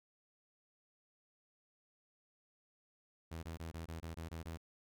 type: tone bursts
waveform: sawtooth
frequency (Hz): 82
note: E2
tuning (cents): -9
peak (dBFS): -39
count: 9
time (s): 3.31-4.574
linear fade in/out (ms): 10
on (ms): 120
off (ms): 23
effects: none